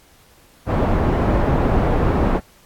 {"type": "low-pass noise", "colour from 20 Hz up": "pink", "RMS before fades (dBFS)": -17, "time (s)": [0.66, 2.41], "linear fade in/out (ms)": 50, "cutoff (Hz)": 880, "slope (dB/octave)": 12, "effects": ["pink hiss -52 dBFS RMS until 2.65 s", "AAC 64 kbps"]}